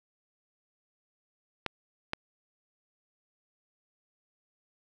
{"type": "clicks", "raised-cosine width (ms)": 0.3, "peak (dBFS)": -14, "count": 2, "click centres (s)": [1.663, 2.134], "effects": []}